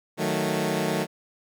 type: chord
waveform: 15% pulse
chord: D# diminished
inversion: none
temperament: equal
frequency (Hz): 155.56 / 185 / 220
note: D#3 / F#3 / A3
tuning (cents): 0 / 0 / 0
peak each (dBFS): -22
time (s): 0.17-1.07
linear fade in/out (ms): 50
effects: none